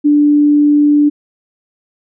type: tone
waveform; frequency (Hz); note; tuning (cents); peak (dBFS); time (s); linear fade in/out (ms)
sine; 293.7; D4; 0; -6; 0.04-1.1; 20
effects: none